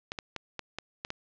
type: clicks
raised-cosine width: 0.2 ms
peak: -17 dBFS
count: 7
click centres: 0.119 / 0.188 / 0.363 / 0.593 / 0.786 / 1.049 / 1.104 s
effects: low-pass 5000 Hz 12 dB/octave